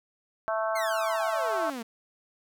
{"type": "harmonic tone", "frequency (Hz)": 220, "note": "A3", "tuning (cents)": 0, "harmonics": [3, 4, 5, 6, 7], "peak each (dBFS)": [-28, -35, -33, -35, -37], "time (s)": [0.48, 1.7], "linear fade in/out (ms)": 0}
{"type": "exponential sweep", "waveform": "sawtooth", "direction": "down", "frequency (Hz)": [2200, 218.6], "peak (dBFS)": -30, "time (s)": [0.75, 1.83], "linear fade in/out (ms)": 10}
{"effects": []}